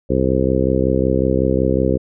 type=harmonic tone; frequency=65.41 Hz; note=C2; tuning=in tune; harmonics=1 / 2 / 3 / 4 / 5 / 6 / 7 / 8; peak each=-22 / -22 / -22 / -22 / -22 / -22 / -22 / -22 dBFS; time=0.09-1.98 s; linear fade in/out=20 ms; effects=none